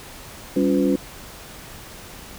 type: tone cluster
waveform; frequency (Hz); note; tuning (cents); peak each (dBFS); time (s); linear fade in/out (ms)
sine; 195.9 / 280.3 / 351.3 / 502; G3 / C#4 / F4 / B4; -1 / +19 / +10 / +28; -22 / -19 / -23 / -25; 0.56-0.96; 5
effects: pink hiss -40 dBFS RMS until 2.38 s